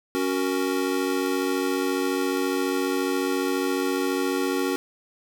square chord, F# major, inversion second, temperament equal with one note detuned, 277.2 / 371.7 / 466.2 Hz, C#4 / F#4 / A#4, 0 / +8 / 0 cents, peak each -27 / -27 / -31 dBFS, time 0.15-4.76 s, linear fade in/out 0 ms, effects none

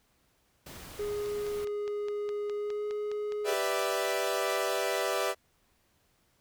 pink noise, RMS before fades -46 dBFS, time 0.66-1.65 s, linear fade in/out 5 ms
triangle tone with pitch glide, 414 to 418.6 Hz, G#4 to G#4, -5 to +14 cents, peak -29 dBFS, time 0.99-3.54 s, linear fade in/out 5 ms, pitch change +19 cents, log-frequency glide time 2.54-2.86 s
click train, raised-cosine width 0.2 ms, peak -28 dBFS, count 12, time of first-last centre 1.26-3.528 s, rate 4.85 Hz
sawtooth chord, E minor seventh, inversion first, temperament equal, 392 / 493.9 / 587.3 / 659.3 Hz, G4 / B4 / D5 / E5, 0 / 0 / 0 / 0 cents, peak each -30 dBFS, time 3.44-5.35 s, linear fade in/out 50 ms
effects pink hiss -70 dBFS RMS until 6.4 s

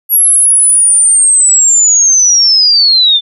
sine linear sweep, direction down, 11460 to 3503 Hz, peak -4 dBFS, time 0.09-3.21 s, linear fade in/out 50 ms, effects none

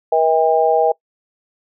harmonic tone, 160.3 Hz, E3, 48 cents flat, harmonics 3 / 4 / 5, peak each -16 / -16 / -16 dBFS, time 0.12-0.92 s, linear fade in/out 5 ms, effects noise-tail reverb RT60 0.1 s tail -23 dB re dry

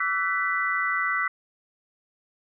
sine tone cluster, 1151 / 1328 / 1501 / 1979 Hz, D6 / E6 / F#6 / B6, -35 / +12 / +24 / +3 cents, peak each -30 / -30 / -29 / -26 dBFS, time 0-1.28 s, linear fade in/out 5 ms, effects none

